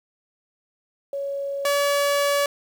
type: tone pair in turn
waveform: sine / sawtooth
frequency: 558 / 570.1 Hz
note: C#5 / C#5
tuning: +11 / +48 cents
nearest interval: unison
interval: 37 cents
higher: second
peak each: -25 / -15 dBFS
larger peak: second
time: 1.13-1.65 / 1.65-2.46 s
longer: second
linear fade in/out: 2 ms
effects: 9-bit